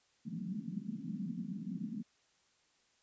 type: band-pass noise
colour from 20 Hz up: white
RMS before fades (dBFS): -41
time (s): 0.25-2.03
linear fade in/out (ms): 10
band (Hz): 170 to 230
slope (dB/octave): 48
effects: white hiss -72 dBFS RMS until 3.02 s + resampled to 16000 Hz